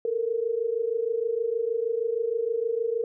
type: tone pair together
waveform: sine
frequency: 443.7 / 470.1 Hz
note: A4 / A#4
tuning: +14 / +15 cents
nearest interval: minor second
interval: 101 cents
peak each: -28 / -26 dBFS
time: 0.05-3.04 s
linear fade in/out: 2 ms
effects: none